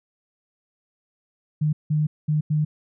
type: tone bursts at uneven times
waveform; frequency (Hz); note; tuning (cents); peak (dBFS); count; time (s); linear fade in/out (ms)
sine; 152.1; D#3; -39; -18; 4; 1.61-1.73 / 1.9-2.07 / 2.28-2.41 / 2.5-2.65; 10
effects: none